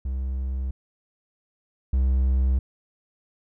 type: tone pair in turn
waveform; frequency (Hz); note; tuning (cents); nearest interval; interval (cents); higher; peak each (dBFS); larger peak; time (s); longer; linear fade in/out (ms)
triangle; 65.41 / 65; C2 / C2; 0 / -11; unison; 11; first; -23 / -16; second; 0.05-0.71 / 1.93-2.59; neither; 5
effects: none